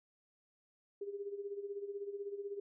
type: tone with tremolo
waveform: sine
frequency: 402.8 Hz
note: G4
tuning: 47 cents sharp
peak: -37 dBFS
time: 1.01-2.6 s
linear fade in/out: 5 ms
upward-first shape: sine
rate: 16 Hz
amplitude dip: 70%
effects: none